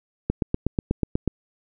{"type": "click train", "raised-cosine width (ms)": 3, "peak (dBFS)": -8, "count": 9, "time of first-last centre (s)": [0.3, 1.277], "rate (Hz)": 8.19, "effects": []}